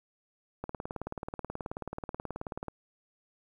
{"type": "click train", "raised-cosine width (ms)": 1, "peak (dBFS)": -22, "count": 39, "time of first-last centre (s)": [0.64, 2.683], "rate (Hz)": 18.6, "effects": ["10-bit"]}